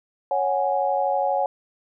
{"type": "chord", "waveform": "sine", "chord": "C# suspended fourth", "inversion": "none", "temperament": "just", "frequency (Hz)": [554.4, 739.2, 831.5], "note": ["C#5", "F#5", "G#5"], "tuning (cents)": [0, -2, 2], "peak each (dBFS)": -24, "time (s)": [0.31, 1.46], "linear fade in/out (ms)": 2, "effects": []}